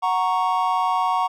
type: chord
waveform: triangle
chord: F# major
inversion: none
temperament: equal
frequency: 740 / 932.3 / 1108.7 Hz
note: F#5 / A#5 / C#6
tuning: 0 / 0 / 0 cents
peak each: -21 dBFS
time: 0.02-1.28 s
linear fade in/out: 20 ms
effects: none